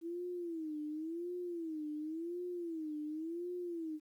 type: tone with vibrato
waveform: sine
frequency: 327.6 Hz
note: E4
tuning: 11 cents flat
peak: -38 dBFS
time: 0.01-4 s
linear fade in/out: 50 ms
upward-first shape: sine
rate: 0.92 Hz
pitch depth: 150 cents each way
effects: 12-bit